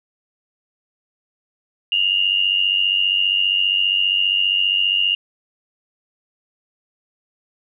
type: tone pair together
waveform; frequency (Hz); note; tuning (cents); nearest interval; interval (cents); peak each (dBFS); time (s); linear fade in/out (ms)
sine; 2789 / 2884; F7 / F#7; -3 / -45; minor second; 58; -18; 1.92-5.15; 2
effects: none